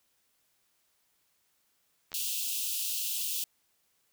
clicks, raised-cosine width 0.2 ms, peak -27 / -29 dBFS, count 2, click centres 2.118 / 2.13 s
white high-pass noise, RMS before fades -33 dBFS, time 2.14-3.44 s, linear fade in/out 2 ms, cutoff 2600 Hz, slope 96 dB/octave
effects white hiss -73 dBFS RMS until 4.12 s

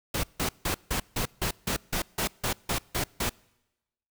pink noise bursts, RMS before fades -28 dBFS, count 13, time 0.14-3.295 s, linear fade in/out 5 ms, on 95 ms, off 160 ms, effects noise-tail reverb RT60 1.0 s tail -26 dB re dry

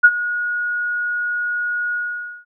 sine tone with ADSR envelope, 1448 Hz, F#6, 38 cents flat, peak -3 dBFS, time 0.03-2.45 s, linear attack 17 ms, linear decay 51 ms, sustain -16 dB, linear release 510 ms, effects none

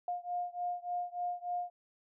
sine beating tone pair, 708 / 711.4 Hz, F5 / F5, +23 / +32 cents, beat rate 3.4 Hz, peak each -37 / -38 dBFS, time 0.08-1.7 s, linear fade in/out 2 ms, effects none

